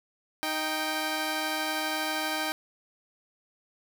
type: tone pair together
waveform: 10% pulse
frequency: 311.1 / 784 Hz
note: D#4 / G5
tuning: 0 / 0 cents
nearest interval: octave + major third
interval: 1600 cents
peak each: -23 / -23 dBFS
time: 0.43-2.52 s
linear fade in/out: 0 ms
effects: none